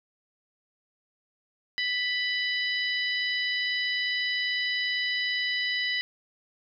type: harmonic tone with a mistuned harmonic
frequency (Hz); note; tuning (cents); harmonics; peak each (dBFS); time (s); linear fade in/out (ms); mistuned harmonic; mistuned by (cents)
987.8; B5; 0; 2 / 3 / 4 / 5; -28 / -32 / -34 / -36; 1.78-6.01; 0; 3; +16
effects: none